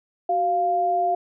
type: tone pair together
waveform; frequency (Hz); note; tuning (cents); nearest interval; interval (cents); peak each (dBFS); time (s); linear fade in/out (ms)
sine; 375.1 / 698.5; F#4 / F5; +24 / 0; major seventh; 1076; -28 / -19; 0.29-1.15; 5
effects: none